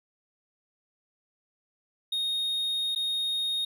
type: tone with dropouts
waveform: triangle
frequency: 3716 Hz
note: A#7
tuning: 6 cents flat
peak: -25 dBFS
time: 2.12-3.65 s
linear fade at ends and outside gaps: 5 ms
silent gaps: 2.95-2.959 s
effects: none